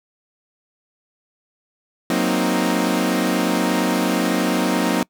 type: chord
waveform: sawtooth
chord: C half-diminished seventh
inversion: second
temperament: equal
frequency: 185 / 233.1 / 261.6 / 311.1 Hz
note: Gb3 / Bb3 / C4 / Eb4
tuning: 0 / 0 / 0 / 0 cents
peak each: -19 dBFS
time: 2.1-5.03 s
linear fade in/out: 2 ms
effects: noise-tail reverb RT60 0.1 s tail -25 dB re dry